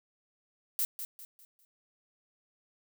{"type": "noise with echo", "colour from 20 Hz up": "violet", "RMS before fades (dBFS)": -30, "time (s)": [0.79, 0.85], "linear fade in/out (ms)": 0, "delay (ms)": 200, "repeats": 4, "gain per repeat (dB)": -9, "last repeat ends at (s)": 1.65, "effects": []}